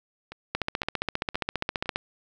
two click trains, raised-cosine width 0.3 ms, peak -10 / -23 dBFS, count 22 / 4, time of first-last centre 0.55-1.959 / 0.32-1.858 s, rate 14.9 / 1.95 Hz, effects none

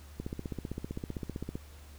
click train, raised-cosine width 3 ms, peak -23 dBFS, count 22, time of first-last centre 0.2-1.555 s, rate 15.5 Hz, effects added 73 Hz sine -49 dBFS peak until 1.98 s + pink hiss -57 dBFS RMS until 1.98 s

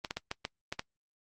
clicks, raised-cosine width 0.2 ms, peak -16 dBFS, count 7, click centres 0.048 / 0.109 / 0.17 / 0.314 / 0.451 / 0.725 / 0.794 s, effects noise-tail reverb RT60 0.1 s tail -26 dB re dry + Opus 24 kbps

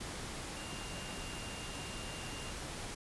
sine tone in noise, 2797 Hz, F7, 2 cents sharp, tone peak -50 dBFS, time 0.56-2.52 s, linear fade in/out 10 ms, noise pink, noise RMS -43 dBFS, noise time 0-2.95 s, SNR -10 dB, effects resampled to 24000 Hz

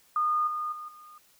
sine tone with level steps, 1223 Hz, D#6, 30 cents flat, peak -23 / -29 / -37 / -47 dBFS, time 0.16-1.18 s, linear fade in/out 2 ms, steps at 0.47 / 0.72 / 0.88 s, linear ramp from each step 5 ms, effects white hiss -62 dBFS RMS until 1.39 s

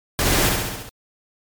pink noise with echo, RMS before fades -20 dBFS, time 0.19-0.49 s, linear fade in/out 0 ms, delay 67 ms, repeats 6, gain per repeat -3 dB, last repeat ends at 0.892 s, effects MP3 96 kbps

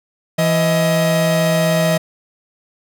45% pulse tone pair together, 166.73 / 631 Hz, E3 / D#5, +20 / +24 cents, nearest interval octave + major seventh, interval 2304 cents, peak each -16 dBFS, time 0.38-1.98 s, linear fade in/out 10 ms, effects none

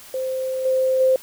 sine tone with level steps, 521 Hz, C5, 7 cents flat, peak -22 / -16 / -13 dBFS, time 0.14-1.16 s, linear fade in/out 2 ms, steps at 0.65 / 1 s, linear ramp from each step 5 ms, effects white hiss -43 dBFS RMS until 1.22 s

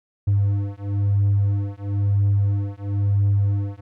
triangle beating tone pair, 100 / 101 Hz, G2 / G#2, +35 / -48 cents, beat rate 1 Hz, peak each -18 dBFS, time 0.27-3.81 s, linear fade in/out 10 ms, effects tanh soft clip ceiling -10 dBFS

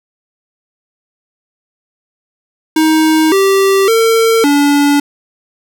square tone with pitch steps, 315.1 / 389.7 / 452.7 / 287.1 Hz, D#4 / G4 / A4 / D4, +22 / -10 / +49 / -39 cents, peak -8 dBFS, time 2.76-5 s, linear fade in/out 5 ms, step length 560 ms, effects none

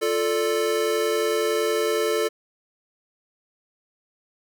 square chord, D minor, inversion first, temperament equal, 349.2 / 440 / 587.3 Hz, F4 / A4 / D5, 0 / 0 / 0 cents, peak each -29 / -23 / -29 dBFS, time 0.01-2.29 s, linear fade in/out 20 ms, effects none

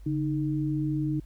sine tone pair together, 143.17 / 308.5 Hz, D3 / D#4, -44 / -15 cents, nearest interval octave + minor second, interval 1329 cents, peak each -28 dBFS, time 0.06-1.2 s, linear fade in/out 5 ms, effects added 50 Hz sine -43 dBFS peak until 1.25 s + pink hiss -65 dBFS RMS until 1.25 s

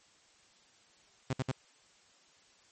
sawtooth tone bursts, 130.81 Hz, C3, in tune, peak -26 dBFS, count 3, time 1.3-1.517 s, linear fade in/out 5 ms, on 33 ms, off 59 ms, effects white hiss -64 dBFS RMS until 2.71 s + MP3 32 kbps

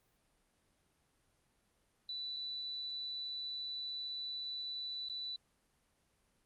sine tone with dropouts, 3972 Hz, B7, 9 cents sharp, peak -39 dBFS, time 2.09-5.36 s, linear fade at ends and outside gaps 2 ms, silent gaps 2.364-2.367 / 5.087-5.097 s, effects pink hiss -75 dBFS RMS until 6.45 s + Opus 32 kbps

